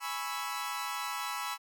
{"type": "chord", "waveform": "sawtooth", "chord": "C# minor seventh", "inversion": "second", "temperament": "equal", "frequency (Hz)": [830.6, 987.8, 1108.7, 1318.5], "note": ["G#5", "B5", "C#6", "E6"], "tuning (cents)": [0, 0, 0, 0], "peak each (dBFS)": [-38, -35, -38, -35], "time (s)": [0, 1.58], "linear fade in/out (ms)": 50, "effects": []}